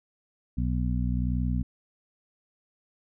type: harmonic tone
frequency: 61.4 Hz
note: B1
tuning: 9 cents flat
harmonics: 1 / 2 / 3 / 4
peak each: -27 / -30 / -32 / -33 dBFS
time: 0.57-1.63 s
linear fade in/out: 10 ms
effects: none